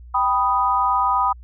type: chord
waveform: sine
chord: G augmented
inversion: none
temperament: equal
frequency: 784 / 987.8 / 1244.5 Hz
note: G5 / B5 / D#6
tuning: 0 / 0 / 0 cents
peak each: -23 / -19 / -20 dBFS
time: 0.14-1.33 s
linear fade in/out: 10 ms
effects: added 60 Hz sine -38 dBFS peak until 1.43 s